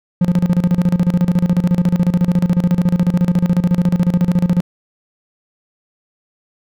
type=tone with tremolo; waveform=triangle; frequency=176.7 Hz; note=F3; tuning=21 cents sharp; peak=-7 dBFS; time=0.21-4.61 s; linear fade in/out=5 ms; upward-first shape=square; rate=14 Hz; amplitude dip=80%; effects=none